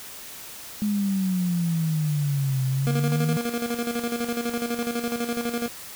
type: exponential two-way sweep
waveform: sine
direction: down then up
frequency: 211.2 to 130 to 160.2 Hz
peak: -21 dBFS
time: 0.82-3.37 s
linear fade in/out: 0 ms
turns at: 2.65 s
type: tone with tremolo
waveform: 25% pulse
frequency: 236.5 Hz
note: A#3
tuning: 25 cents sharp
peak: -20 dBFS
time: 2.87-5.68 s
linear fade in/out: 0 ms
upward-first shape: square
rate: 12 Hz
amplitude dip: 60%
effects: white hiss -40 dBFS RMS until 5.95 s